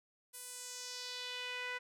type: tone with band-pass filter sweep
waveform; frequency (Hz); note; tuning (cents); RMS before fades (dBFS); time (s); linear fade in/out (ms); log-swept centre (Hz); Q
sawtooth; 496.5; B4; +9; -44; 0.33-1.79; 20; 11000 to 1900; 2.1
effects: none